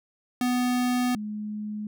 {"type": "tone pair in turn", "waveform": ["square", "sine"], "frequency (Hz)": [248.1, 211], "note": ["B3", "G#3"], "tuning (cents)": [8, 28], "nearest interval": "minor third", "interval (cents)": 280, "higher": "first", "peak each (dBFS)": [-23, -30], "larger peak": "first", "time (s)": [[0.41, 1.15], [1.15, 1.87]], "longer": "first", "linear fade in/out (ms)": 2, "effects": []}